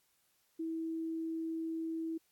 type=tone; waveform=sine; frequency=325.2 Hz; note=E4; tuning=23 cents flat; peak=-35 dBFS; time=0.59-2.18 s; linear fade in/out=10 ms; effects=white hiss -74 dBFS RMS until 2.31 s + AAC 64 kbps